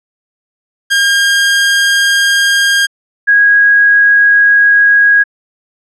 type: tone pair in turn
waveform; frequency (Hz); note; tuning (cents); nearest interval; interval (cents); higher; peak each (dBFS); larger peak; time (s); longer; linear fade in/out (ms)
sawtooth / sine; 1613 / 1648.8; G6 / G#6; +49 / -13; unison; 38; second; -4; neither; 0.9-2.87 / 3.27-5.24; neither; 20
effects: low-pass 9000 Hz 12 dB/octave